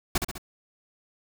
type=noise with echo; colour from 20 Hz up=pink; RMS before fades=-23 dBFS; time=0.15-0.18 s; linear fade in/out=5 ms; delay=67 ms; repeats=3; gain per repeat=-5 dB; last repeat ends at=0.381 s; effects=none